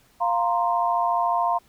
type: chord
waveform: sine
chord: F suspended fourth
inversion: none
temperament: equal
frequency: 698.5 / 932.3 / 1046.5 Hz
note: F5 / Bb5 / C6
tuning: 0 / 0 / 0 cents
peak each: -23 / -24 / -25 dBFS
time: 0.2-1.59 s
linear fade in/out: 20 ms
effects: pink hiss -59 dBFS RMS until 1.68 s